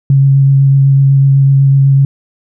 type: tone with vibrato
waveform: sine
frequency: 137.1 Hz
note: C#3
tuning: 19 cents flat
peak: -4 dBFS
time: 0.1-2.05 s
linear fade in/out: 2 ms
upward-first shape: sine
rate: 8 Hz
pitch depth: 12 cents each way
effects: none